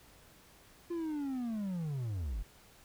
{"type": "linear sweep", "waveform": "triangle", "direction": "down", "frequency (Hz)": [349.2, 41.08], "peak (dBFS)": -32, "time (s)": [0.9, 2.43], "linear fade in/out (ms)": 10, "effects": ["pink hiss -60 dBFS RMS until 2.84 s"]}